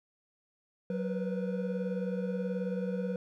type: tone cluster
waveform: triangle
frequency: 186.3 / 482.4 / 501 Hz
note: F#3 / B4 / B4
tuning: +12 / -41 / +25 cents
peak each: -31 / -35 / -37 dBFS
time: 0.9-3.16 s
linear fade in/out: 2 ms
effects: none